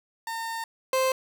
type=tone pair in turn; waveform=30% pulse; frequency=910 / 522.7 Hz; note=A#5 / C5; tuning=-42 / -2 cents; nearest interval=minor seventh; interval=960 cents; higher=first; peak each=-28 / -19 dBFS; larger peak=second; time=0.27-0.64 / 0.93-1.12 s; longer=first; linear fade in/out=2 ms; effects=none